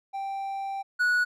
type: tone pair in turn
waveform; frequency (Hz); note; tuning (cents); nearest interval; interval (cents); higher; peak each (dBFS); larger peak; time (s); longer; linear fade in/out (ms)
triangle; 784 / 1466.4; G5 / F#6; 0 / -16; major seventh; 1084; second; -28 / -19; second; 0.13-0.83 / 0.99-1.25; first; 20
effects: none